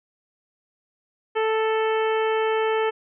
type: harmonic tone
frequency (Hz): 440.2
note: A4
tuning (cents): +1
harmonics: 1 / 2 / 3 / 4 / 5 / 6 / 7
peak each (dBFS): -21 / -27 / -31 / -33 / -35 / -37 / -38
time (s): 1.35-2.91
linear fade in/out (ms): 20
effects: none